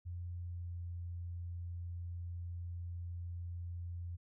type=tone with pitch glide; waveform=sine; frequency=87.6 to 86.79 Hz; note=F2 to F2; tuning=+6 to -10 cents; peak=-40 dBFS; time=0.05-4.17 s; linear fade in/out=20 ms; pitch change=-16 cents; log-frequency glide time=0.35-0.78 s; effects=none